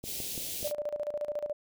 white band-stop noise, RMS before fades -37 dBFS, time 0.03-0.73 s, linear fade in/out 50 ms, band 600 to 2600 Hz, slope 24 dB/octave
clicks, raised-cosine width 2 ms, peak -27 dBFS, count 4, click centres 0.04 / 0.203 / 0.378 / 0.629 s
sine tone with tremolo, 591 Hz, D5, 11 cents sharp, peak -29 dBFS, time 0.64-1.53 s, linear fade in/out 10 ms, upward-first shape square, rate 14 Hz, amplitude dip 75%
effects none

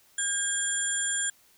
sine tone cluster, 1611 / 3304 / 7210 / 9210 Hz, G6 / G#7 / A8 / D9, +47 / -10 / +41 / -35 cents, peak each -31 / -37 / -29 / -33 dBFS, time 0.18-1.3 s, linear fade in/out 5 ms, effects white hiss -61 dBFS RMS until 1.57 s

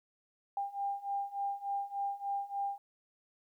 sine beating tone pair, 797 / 800.4 Hz, G5 / G5, +28 / +36 cents, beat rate 3.4 Hz, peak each -38 / -36 dBFS, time 0.57-2.78 s, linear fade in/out 2 ms, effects 12-bit

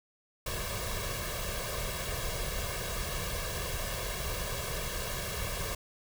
pink noise with comb filter, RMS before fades -35 dBFS, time 0.46-5.75 s, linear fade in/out 5 ms, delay 1.8 ms, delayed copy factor +0.8, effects none

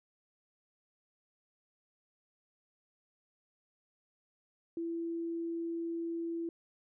sine tone, 334.5 Hz, E4, 25 cents sharp, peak -34 dBFS, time 4.77-6.49 s, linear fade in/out 2 ms, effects none

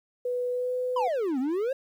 sine tone with pitch glide, 493.9 to 502.2 Hz, B4 to B4, 0 to +29 cents, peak -26 dBFS, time 0.25-1.08 s, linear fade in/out 5 ms, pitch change +29 cents, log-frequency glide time 0.5-0.74 s
triangle exponential two-way sweep, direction down then up, 1046.5 to 246.9 to 556 Hz, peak -23 dBFS, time 0.96-1.73 s, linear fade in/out 5 ms, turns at 1.39 s
effects 10-bit

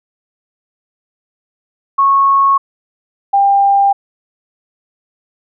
sine tone pair in turn, 1100 / 796.1 Hz, C#6 / G5, -14 / +27 cents, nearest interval tritone, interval 559 cents, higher first, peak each -7 dBFS, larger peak neither, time 1.98-2.58 / 3.33-3.93 s, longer neither, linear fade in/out 10 ms, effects none

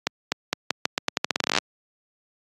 accelerating click train, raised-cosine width 0.2 ms, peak -3 dBFS, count 21, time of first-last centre 0.07-1.585 s, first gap 250 ms, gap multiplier 0.84, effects high-pass 150 Hz 12 dB/octave + AAC 32 kbps

